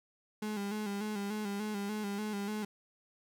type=tone with vibrato; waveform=35% pulse; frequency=206.8 Hz; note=G#3; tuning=7 cents flat; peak=-33 dBFS; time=0.42-2.65 s; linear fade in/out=5 ms; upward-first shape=square; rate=3.4 Hz; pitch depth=51 cents each way; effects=none